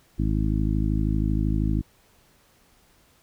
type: harmonic tone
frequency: 52.8 Hz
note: G#1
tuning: 29 cents sharp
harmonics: 1 / 2 / 3 / 4 / 5 / 6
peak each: -24 / -27 / -29 / -30 / -31 / -32 dBFS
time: 0.18-1.82 s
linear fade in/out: 20 ms
effects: pink hiss -60 dBFS RMS until 3.22 s